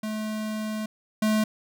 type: tone pair in turn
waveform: square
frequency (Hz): 215.7 / 215.7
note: A3 / A3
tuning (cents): -34 / -34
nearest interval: unison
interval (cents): 0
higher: neither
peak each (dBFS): -29 / -21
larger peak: second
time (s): 0.03-0.86 / 1.22-1.44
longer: first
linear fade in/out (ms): 5
effects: none